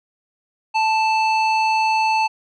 square tone with low-pass filter, 880 Hz, A5, in tune, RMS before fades -18 dBFS, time 0.74-2.28 s, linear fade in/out 20 ms, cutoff 3600 Hz, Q 1.5, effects none

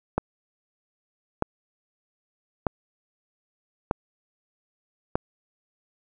click train, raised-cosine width 1 ms, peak -8 dBFS, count 5, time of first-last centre 0.18-5.155 s, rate 0.804 Hz, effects none

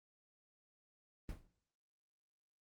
brown noise with exponential decay, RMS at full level -37 dBFS, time 1.29-1.47 s, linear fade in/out 2 ms, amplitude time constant 39 ms, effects noise-tail reverb RT60 0.6 s tail -17 dB re dry + Opus 24 kbps

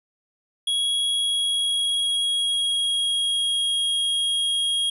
square tone with pitch glide, 3322 to 3274 Hz, G#7 to G#7, 0 to -25 cents, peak -21 dBFS, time 0.67-4.9 s, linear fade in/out 5 ms, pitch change -25 cents, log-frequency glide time 1.06-3.82 s, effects resampled to 24000 Hz + 10-bit

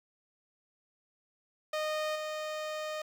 sawtooth tone with level steps, 616 Hz, D#5, 17 cents flat, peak -27 / -31 dBFS, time 1.73-3.02 s, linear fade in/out 5 ms, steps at 2.15 s, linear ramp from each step 10 ms, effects low-pass 6000 Hz 12 dB/octave + 9-bit

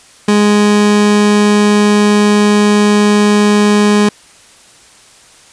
30% pulse tone, 207.7 Hz, G#3, in tune, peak -4 dBFS, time 0.28-4.09 s, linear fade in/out 5 ms, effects white hiss -42 dBFS RMS until 5.52 s + resampled to 22050 Hz

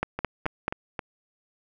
two click trains, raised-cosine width 0.5 ms, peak -10 / -15 dBFS, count 4 / 4, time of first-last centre 0.03-0.681 / 0.19-0.992 s, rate 4.61 / 3.74 Hz, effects none

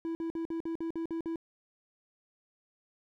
triangle tone bursts, 329.6 Hz, E4, in tune, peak -30 dBFS, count 9, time 0.05-1.358 s, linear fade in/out 0 ms, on 100 ms, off 51 ms, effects none

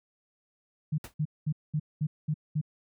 sine tone bursts, 152.2 Hz, D#3, 38 cents flat, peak -25 dBFS, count 7, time 0.92-2.614 s, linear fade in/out 10 ms, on 62 ms, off 210 ms
pink noise with exponential decay, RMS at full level -37 dBFS, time 1.04-1.14 s, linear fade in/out 2 ms, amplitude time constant 21 ms
effects none

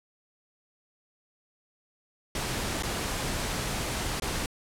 pink noise with dropouts, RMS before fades -31 dBFS, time 2.35-4.46 s, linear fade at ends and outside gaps 2 ms, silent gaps 2.825-2.833 / 4.199-4.221 s, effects low-pass 11000 Hz 12 dB/octave

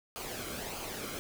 pink noise with flanger, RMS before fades -40 dBFS, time 0.16-1.19 s, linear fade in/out 0 ms, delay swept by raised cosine 0.53 to 1.13 ms, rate 1.6 Hz, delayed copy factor -0.55, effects none

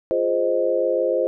sine chord, F minor seventh, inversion none, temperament equal, 349.2 / 415.3 / 523.3 / 622.3 Hz, F4 / Ab4 / C5 / Eb5, 0 / 0 / 0 / 0 cents, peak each -25 / -26 / -20 / -25 dBFS, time 0.11-1.27 s, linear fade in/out 0 ms, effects none

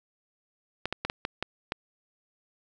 clicks, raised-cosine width 0.3 ms, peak -13 dBFS, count 7, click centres 0.856 / 0.926 / 1.05 / 1.099 / 1.251 / 1.426 / 1.721 s, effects none

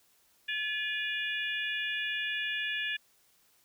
harmonic tone with a mistuned harmonic, 573 Hz, D5, 43 cents flat, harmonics 3 / 4 / 5 / 6, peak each -34 / -36 / -38 / -40 dBFS, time 0.48-2.97 s, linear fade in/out 10 ms, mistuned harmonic 4, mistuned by +110 cents, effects white hiss -67 dBFS RMS until 3.64 s

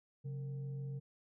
sine tone with frequency modulation, 136.6 Hz, C#3, 25 cents flat, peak -39 dBFS, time 0.24-1 s, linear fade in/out 20 ms, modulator 320 Hz, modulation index 0.32, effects none

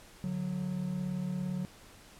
triangle tone pair together, 145.7 / 183.23 Hz, D3 / F#3, -13 / -17 cents, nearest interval major third, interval 396 cents, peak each -36 / -31 dBFS, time 0.24-1.65 s, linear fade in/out 0 ms, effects pink hiss -55 dBFS RMS until 2.19 s + low-pass 12000 Hz 12 dB/octave

